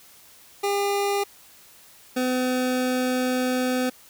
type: tone pair in turn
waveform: 25% pulse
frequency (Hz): 402.6 / 253.6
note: G4 / B3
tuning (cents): +46 / +46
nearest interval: minor sixth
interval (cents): 800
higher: first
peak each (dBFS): -18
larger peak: neither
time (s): 0.63-1.24 / 2.16-3.9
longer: second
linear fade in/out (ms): 10
effects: white hiss -51 dBFS RMS until 4.09 s